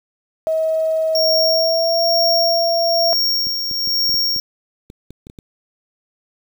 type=tone with pitch glide; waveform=sine; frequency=639 to 671.2 Hz; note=D#5 to E5; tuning=+46 to +31 cents; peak=-15 dBFS; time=0.47-3.13 s; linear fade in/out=0 ms; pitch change=+85 cents; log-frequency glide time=1.34-2.05 s
type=tone with tremolo; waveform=square; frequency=5540 Hz; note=F8; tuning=15 cents flat; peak=-15 dBFS; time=1.15-4.4 s; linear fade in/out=2 ms; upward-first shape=sine; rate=1.1 Hz; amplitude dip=50%
type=clicks; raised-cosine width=3 ms; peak=-24 dBFS; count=11; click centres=3.469 / 3.713 / 3.875 / 4.095 / 4.143 / 4.363 / 4.901 / 5.106 / 5.269 / 5.299 / 5.388 s
effects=7-bit